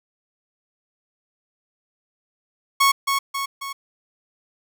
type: tone with echo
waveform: sawtooth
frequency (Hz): 1103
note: C#6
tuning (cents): -9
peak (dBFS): -10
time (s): 2.8-2.92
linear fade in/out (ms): 10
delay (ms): 270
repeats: 3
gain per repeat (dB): -5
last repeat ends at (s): 3.73
effects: none